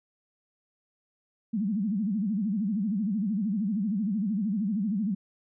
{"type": "tone with vibrato", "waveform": "sine", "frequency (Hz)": 205.8, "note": "G#3", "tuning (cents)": -16, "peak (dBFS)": -25, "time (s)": [1.53, 5.15], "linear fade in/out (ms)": 10, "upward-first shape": "sine", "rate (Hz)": 13, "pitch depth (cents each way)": 190, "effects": []}